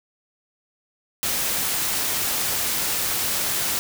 white noise, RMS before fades -24 dBFS, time 1.23-3.79 s, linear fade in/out 0 ms, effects none

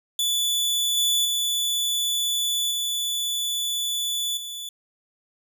sawtooth tone with level steps, 3466 Hz, A7, 27 cents flat, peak -18 / -16 / -19 / -21 / -29 dBFS, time 0.19-4.69 s, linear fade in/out 2 ms, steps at 0.97 / 1.25 / 2.71 / 4.37 s, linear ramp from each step 2 ms, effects none

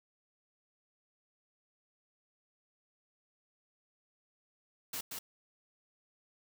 white noise with echo, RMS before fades -39 dBFS, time 4.93-5.01 s, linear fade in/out 5 ms, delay 180 ms, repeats 1, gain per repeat -3 dB, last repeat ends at 5.19 s, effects none

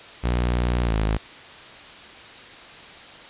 sawtooth tone with pitch glide, 60.3 to 53.41 Hz, B1 to G#1, -41 to +49 cents, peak -16 dBFS, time 0.23-1.18 s, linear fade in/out 20 ms, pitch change -210 cents, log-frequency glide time 0.84-0.94 s, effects white hiss -42 dBFS RMS until 3.29 s + resampled to 8000 Hz

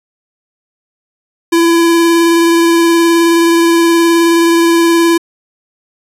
square tone with vibrato, 336 Hz, E4, 33 cents sharp, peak -7 dBFS, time 1.52-5.18 s, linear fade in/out 10 ms, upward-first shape sine, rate 19 Hz, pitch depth 14 cents each way, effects resampled to 32000 Hz

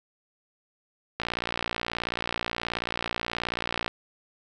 click train, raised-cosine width 0.3 ms, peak -12 dBFS, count 158, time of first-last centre 1.2-3.879 s, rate 58.6 Hz, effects none

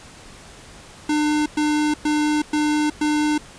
square tone bursts, 300.7 Hz, D4, 41 cents sharp, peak -18 dBFS, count 5, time 1.09-3.38 s, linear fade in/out 5 ms, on 370 ms, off 110 ms, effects pink hiss -43 dBFS RMS until 3.58 s + resampled to 22050 Hz

